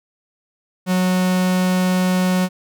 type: tone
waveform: 45% pulse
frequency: 183.6 Hz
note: F#3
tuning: 13 cents flat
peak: -15 dBFS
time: 0.86-2.49 s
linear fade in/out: 50 ms
effects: none